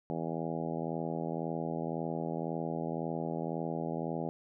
harmonic tone, 81.9 Hz, E2, 11 cents flat, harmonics 2 / 3 / 4 / 5 / 6 / 7 / 8 / 9 / 10, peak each -38 / -40 / -41 / -42 / -43 / -43 / -44 / -45 / -45 dBFS, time 0.1-4.29 s, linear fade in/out 0 ms, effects none

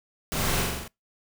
pink noise with echo, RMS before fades -29 dBFS, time 0.32-0.62 s, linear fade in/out 0 ms, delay 43 ms, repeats 6, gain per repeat -2 dB, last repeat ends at 0.878 s, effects noise-tail reverb RT60 0.2 s tail -25 dB re dry

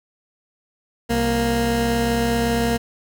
20% pulse tone pair together, 65.3 / 233.4 Hz, C2 / A#3, -3 / +2 cents, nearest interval octave + minor seventh, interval 2205 cents, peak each -20 / -14 dBFS, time 1.09-2.78 s, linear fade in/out 20 ms, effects none

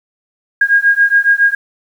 sine beating tone pair, 1625 / 1632.2 Hz, G#6 / G#6, -38 / -31 cents, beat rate 7.2 Hz, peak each -11 dBFS, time 0.61-1.55 s, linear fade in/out 5 ms, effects 7-bit

